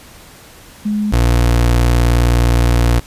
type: tone pair in turn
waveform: sine / 30% pulse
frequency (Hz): 209.7 / 59.24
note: G#3 / A#1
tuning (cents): +17 / +29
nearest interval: octave + minor seventh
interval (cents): 2188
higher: first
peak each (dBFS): -14 / -7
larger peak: second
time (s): 0.85-1.12 / 1.12-3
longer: second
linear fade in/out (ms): 10
effects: pink hiss -40 dBFS RMS until 3.06 s + resampled to 32000 Hz